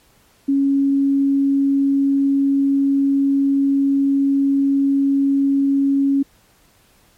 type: tone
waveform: sine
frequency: 276.5 Hz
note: C#4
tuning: 4 cents flat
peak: -13 dBFS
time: 0.48-6.23 s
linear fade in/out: 10 ms
effects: pink hiss -55 dBFS RMS until 7.17 s + MP3 64 kbps